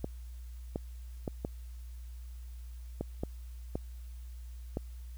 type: clicks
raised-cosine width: 2 ms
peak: -20 dBFS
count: 8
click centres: 0.044 / 0.759 / 1.278 / 1.449 / 3.01 / 3.235 / 3.755 / 4.771 s
effects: added 60 Hz sine -42 dBFS peak until 5.17 s + white hiss -64 dBFS RMS until 5.17 s